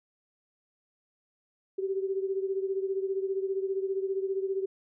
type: beating tone pair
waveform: sine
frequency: 383.5 / 398.5 Hz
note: G4 / G4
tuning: -38 / +28 cents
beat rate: 15 Hz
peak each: -29 / -34 dBFS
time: 1.78-4.66 s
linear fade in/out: 10 ms
effects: none